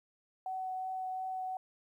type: tone with vibrato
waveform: sine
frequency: 750 Hz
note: F#5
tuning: 23 cents sharp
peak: -35 dBFS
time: 0.46-1.57 s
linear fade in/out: 2 ms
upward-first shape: triangle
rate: 2.8 Hz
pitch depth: 10 cents each way
effects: 12-bit